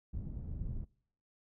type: low-pass noise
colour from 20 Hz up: pink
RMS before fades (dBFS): -40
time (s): 0.13-0.85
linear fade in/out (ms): 10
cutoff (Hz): 140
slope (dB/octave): 12
effects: noise-tail reverb RT60 0.6 s tail -24 dB re dry